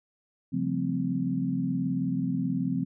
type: tone cluster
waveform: sine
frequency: 135.1 / 174.5 / 193.1 / 219.9 / 259.7 Hz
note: C#3 / F3 / G3 / A3 / C4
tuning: -44 / -1 / -26 / -1 / -13 cents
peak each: -34 / -30 / -37 / -36 / -29 dBFS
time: 0.52-2.85 s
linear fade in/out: 20 ms
effects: none